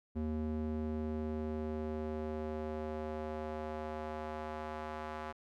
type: tone with band-pass filter sweep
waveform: square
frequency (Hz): 77.3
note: D#2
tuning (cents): -11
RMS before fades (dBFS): -39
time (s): 0.15-5.33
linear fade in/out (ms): 20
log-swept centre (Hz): 230 to 1000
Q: 1.2
effects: none